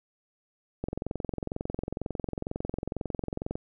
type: click train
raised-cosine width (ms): 2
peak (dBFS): -18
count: 61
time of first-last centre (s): 0.84-3.555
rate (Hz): 22.1
effects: none